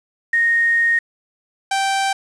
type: tone pair in turn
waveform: sine / sawtooth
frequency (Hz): 1857 / 780.8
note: A#6 / G5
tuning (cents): -7 / -7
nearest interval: octave + minor third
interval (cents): 1500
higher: first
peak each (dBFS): -13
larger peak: neither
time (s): 0.33-0.99 / 1.71-2.13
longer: first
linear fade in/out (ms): 5
effects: resampled to 22050 Hz + 7-bit